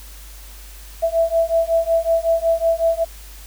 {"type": "beating tone pair", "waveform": "sine", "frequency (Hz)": [659.3, 664.7], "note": ["E5", "E5"], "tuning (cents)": [0, 14], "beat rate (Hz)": 5.4, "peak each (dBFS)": -18, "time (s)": [1.02, 3.05], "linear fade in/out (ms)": 20, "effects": ["added 50 Hz sine -37 dBFS peak until 3.46 s", "white hiss -43 dBFS RMS until 3.46 s"]}